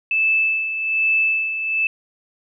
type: tone with tremolo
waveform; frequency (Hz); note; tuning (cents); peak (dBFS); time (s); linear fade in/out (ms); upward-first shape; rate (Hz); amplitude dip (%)
sine; 2628; E7; -6; -14; 0.11-1.87; 2; sine; 1.2; 60
effects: none